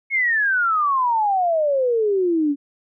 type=exponential sweep; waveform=sine; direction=down; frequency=2206 to 277.2 Hz; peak=-16 dBFS; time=0.1-2.56 s; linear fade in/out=50 ms; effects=none